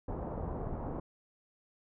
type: low-pass noise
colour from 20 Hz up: pink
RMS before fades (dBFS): -38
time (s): 0.08-1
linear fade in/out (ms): 5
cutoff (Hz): 950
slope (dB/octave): 24
effects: none